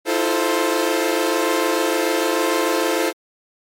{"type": "chord", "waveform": "sawtooth", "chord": "F major seventh", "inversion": "third", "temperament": "equal with one note detuned", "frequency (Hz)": [322.5, 349.2, 440, 523.3], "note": ["E4", "F4", "A4", "C5"], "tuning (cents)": [-38, 0, 0, 0], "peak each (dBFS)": -19, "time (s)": [0.05, 3.13], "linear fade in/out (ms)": 50, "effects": ["MP3 64 kbps"]}